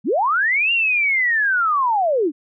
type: linear two-way sweep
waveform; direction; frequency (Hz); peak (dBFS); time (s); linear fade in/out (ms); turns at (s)
sine; up then down; 160.3 to 2809 to 264.1; -15; 0.04-2.32; 50; 0.72
effects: none